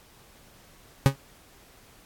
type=tone with exponential decay; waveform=40% pulse; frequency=136.8 Hz; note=C#3; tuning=23 cents flat; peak=-10 dBFS; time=1.06-1.16 s; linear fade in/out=0 ms; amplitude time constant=21 ms; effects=pink hiss -55 dBFS RMS until 2.05 s + AAC 64 kbps